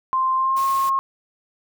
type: tone with pitch glide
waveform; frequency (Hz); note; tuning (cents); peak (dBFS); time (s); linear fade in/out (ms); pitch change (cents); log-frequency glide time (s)
sine; 1046.5 to 1078.4; C6 to C#6; 0 to -48; -17; 0.13-0.99; 0; +52; 0.37-0.64
type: noise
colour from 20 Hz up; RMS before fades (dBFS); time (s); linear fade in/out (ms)
white; -36; 0.56-0.9; 10
effects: none